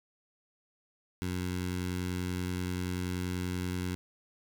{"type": "tone with notch filter", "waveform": "15% pulse", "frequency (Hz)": 90.4, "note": "F#2", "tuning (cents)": -40, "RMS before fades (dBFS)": -34, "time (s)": [1.22, 3.95], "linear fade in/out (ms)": 0, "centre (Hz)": 690, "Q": 0.89, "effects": []}